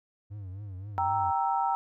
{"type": "tone with vibrato", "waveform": "triangle", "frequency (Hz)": 97.9, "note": "G2", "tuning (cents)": -2, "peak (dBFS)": -35, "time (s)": [0.3, 1.32], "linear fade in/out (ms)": 20, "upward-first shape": "triangle", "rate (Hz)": 3.8, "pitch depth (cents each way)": 150}
{"type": "chord", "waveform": "sine", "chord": "E diminished", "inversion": "first", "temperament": "equal", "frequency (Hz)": [784, 932.3, 1318.5], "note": ["G5", "Bb5", "E6"], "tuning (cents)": [0, 0, 0], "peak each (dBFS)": [-28, -28, -33], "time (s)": [0.98, 1.75], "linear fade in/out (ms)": 0}
{"effects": []}